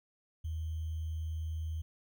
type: tone with sample-and-hold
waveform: sine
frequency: 79.9 Hz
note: D#2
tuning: 47 cents sharp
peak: -34 dBFS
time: 0.44-1.82 s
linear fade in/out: 10 ms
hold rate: 3150 Hz
effects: none